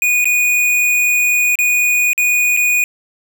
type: tone with dropouts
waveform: square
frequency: 2464 Hz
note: D#7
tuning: 17 cents flat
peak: -12 dBFS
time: 0.02-2.84 s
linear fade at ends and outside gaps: 1 ms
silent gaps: 0.244-0.255 / 1.555-1.588 / 2.132-2.178 / 2.566-2.572 s
effects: none